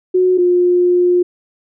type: tone pair in turn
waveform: sine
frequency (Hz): 367.1 / 356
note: F#4 / F4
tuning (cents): -14 / +33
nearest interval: minor second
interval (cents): 53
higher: first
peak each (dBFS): -9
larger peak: neither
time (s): 0.14-0.38 / 0.38-1.23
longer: second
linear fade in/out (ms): 10
effects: none